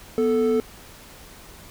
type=tone pair together; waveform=triangle; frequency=246.1 / 440 Hz; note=B3 / A4; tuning=-6 / 0 cents; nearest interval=minor seventh; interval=1006 cents; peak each=-21 / -17 dBFS; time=0.18-0.6 s; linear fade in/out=0 ms; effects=pink hiss -45 dBFS RMS until 1.7 s